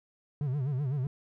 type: tone with vibrato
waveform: triangle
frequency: 136.8 Hz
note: C#3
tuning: 23 cents flat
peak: -26 dBFS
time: 0.41-1.07 s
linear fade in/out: 2 ms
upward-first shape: sine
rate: 7.9 Hz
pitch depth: 160 cents each way
effects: none